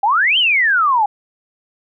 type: exponential two-way sweep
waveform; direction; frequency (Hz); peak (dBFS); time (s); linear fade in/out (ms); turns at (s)
sine; up then down; 761 to 3182 to 799; -11; 0.03-1.06; 5; 0.38
effects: none